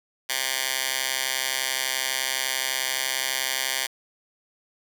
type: tone with high-pass filter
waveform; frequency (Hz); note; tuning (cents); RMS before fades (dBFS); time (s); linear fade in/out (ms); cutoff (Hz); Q
10% pulse; 131.7; C3; +12; -27; 0.29-3.87; 10; 2100; 0.67
effects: none